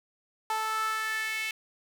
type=tone with high-pass filter sweep; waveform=sawtooth; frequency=438.1 Hz; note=A4; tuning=7 cents flat; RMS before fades=-31 dBFS; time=0.5-1.51 s; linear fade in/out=2 ms; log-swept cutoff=960 to 2400 Hz; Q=4.5; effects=none